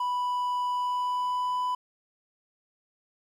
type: tone with pitch glide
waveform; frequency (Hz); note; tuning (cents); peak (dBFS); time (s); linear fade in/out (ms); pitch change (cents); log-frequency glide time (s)
triangle; 987.8 to 997; B5 to B5; 0 to +16; -24; 0-1.75; 5; +16; 0.71-1.64
effects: 10-bit